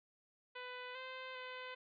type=tone with pitch steps; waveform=10% pulse; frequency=498.6 / 517 / 508 Hz; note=B4 / C5 / B4; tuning=+16 / -21 / +49 cents; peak=-37 dBFS; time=0.55-1.75 s; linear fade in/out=10 ms; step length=400 ms; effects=resampled to 11025 Hz